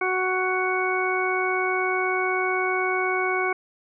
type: harmonic tone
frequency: 371 Hz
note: F#4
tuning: 5 cents sharp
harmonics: 1 / 2 / 3 / 4 / 6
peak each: -26 / -29 / -29 / -29 / -27 dBFS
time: 0.01-3.53 s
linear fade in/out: 5 ms
effects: none